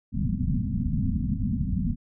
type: low-pass noise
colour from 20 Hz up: white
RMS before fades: -26 dBFS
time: 0.12-1.96 s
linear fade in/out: 50 ms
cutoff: 250 Hz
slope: 96 dB/octave
effects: none